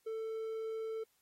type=tone; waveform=triangle; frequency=444.2 Hz; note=A4; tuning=16 cents sharp; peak=-35 dBFS; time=0.06-1.04 s; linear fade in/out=10 ms; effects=white hiss -75 dBFS RMS until 1.21 s + AAC 48 kbps